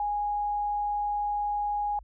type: tone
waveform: sine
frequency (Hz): 826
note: G#5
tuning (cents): -10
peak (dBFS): -26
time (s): 0-1.99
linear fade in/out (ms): 2
effects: added 50 Hz sine -47 dBFS peak until 2.03 s

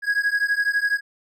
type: beating tone pair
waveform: triangle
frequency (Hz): 1650 / 1662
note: G#6 / G#6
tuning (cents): -12 / +1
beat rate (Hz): 12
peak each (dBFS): -20 / -21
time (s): 0.02-1.01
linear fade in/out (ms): 50
effects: none

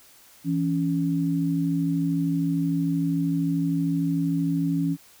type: tone pair together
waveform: sine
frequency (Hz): 165.9 / 279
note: E3 / C#4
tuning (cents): +11 / +11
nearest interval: major sixth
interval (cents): 900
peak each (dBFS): -24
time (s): 0.44-4.97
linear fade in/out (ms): 50
effects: white hiss -53 dBFS RMS until 5.2 s

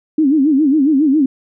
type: tone with vibrato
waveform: sine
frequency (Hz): 289.3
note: D4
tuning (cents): -26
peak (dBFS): -9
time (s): 0.18-1.26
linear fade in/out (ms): 5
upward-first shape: sine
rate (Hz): 7.3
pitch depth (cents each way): 170
effects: none

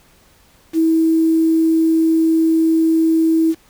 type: tone with quantisation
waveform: sine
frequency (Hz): 323.8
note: E4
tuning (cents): -31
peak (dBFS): -11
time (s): 0.73-3.55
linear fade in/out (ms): 50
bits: 6
effects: pink hiss -52 dBFS RMS until 3.69 s

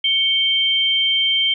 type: tone pair together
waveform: sine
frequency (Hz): 2220 / 3140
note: C#7 / G7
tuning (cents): +2 / +2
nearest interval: tritone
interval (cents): 600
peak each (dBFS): -23 / -15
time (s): 0.04-1.54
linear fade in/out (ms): 5
effects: none

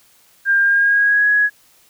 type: tone with pitch glide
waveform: sine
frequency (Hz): 1600 to 1672.8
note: G6 to G#6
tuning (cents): +35 to +12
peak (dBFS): -11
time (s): 0.45-1.5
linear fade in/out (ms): 50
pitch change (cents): +77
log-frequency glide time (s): 0.61-1.28
effects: white hiss -53 dBFS RMS until 1.89 s

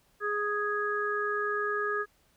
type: harmonic tone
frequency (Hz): 415.3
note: G#4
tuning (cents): 0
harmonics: 1 / 3 / 4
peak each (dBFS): -32 / -32 / -32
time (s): 0.2-2.06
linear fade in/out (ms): 50
effects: pink hiss -67 dBFS RMS until 2.36 s

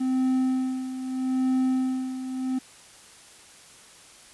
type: tone with tremolo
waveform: triangle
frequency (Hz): 258.9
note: C4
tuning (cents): -18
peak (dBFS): -18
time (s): 0-2.59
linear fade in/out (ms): 10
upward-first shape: sine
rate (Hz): 0.79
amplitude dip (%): 70
effects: white hiss -50 dBFS RMS until 4.33 s + resampled to 24000 Hz

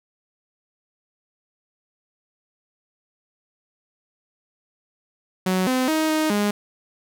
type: tone with pitch steps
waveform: sawtooth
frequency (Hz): 185.8 / 256.6 / 314.4 / 311.7 / 206.2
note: F#3 / C4 / D#4 / D#4 / G#3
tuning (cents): +7 / -34 / +18 / +3 / -12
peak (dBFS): -15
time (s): 5.46-6.51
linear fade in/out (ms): 5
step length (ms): 210
effects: none

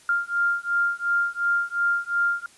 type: beating tone pair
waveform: sine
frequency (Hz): 1396.9 / 1399.7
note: F6 / F6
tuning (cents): 0 / +3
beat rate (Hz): 2.8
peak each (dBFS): -24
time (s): 0.09-2.46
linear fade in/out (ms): 2
effects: white hiss -53 dBFS RMS until 2.57 s + resampled to 24000 Hz

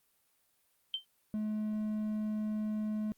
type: tone with exponential decay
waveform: sine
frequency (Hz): 3117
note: G7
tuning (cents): -11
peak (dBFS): -28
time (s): 0.94-1.05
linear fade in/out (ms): 1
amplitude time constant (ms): 23
type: tone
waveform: triangle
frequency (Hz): 213.8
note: A3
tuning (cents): -49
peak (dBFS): -30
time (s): 1.34-3.12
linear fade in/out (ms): 0
effects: white hiss -73 dBFS RMS until 3.17 s + Opus 32 kbps

